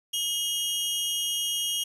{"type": "tone pair together", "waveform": "sawtooth", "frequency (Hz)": [2885, 3238], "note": ["F#7", "G#7"], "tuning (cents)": [-44, -45], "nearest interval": "major second", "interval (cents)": 199, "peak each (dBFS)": -26, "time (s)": [0.13, 1.84], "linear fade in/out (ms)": 10, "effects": ["resampled to 32000 Hz", "9-bit"]}